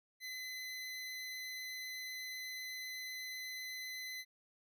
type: tone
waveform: 25% pulse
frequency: 2027 Hz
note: B6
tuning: 45 cents sharp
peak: -39 dBFS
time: 0.2-4.25 s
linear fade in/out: 50 ms
effects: none